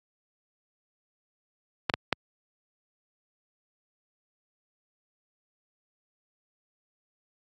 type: clicks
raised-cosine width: 0.3 ms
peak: -6 dBFS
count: 3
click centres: 1.898 / 1.939 / 2.127 s
effects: high-pass 80 Hz 12 dB/octave + AAC 48 kbps